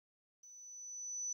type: tone with level ramp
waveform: sine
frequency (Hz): 5980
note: F#8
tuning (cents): +17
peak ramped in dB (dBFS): -55 to -36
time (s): 0.43-1.33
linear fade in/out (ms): 5
effects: 13-bit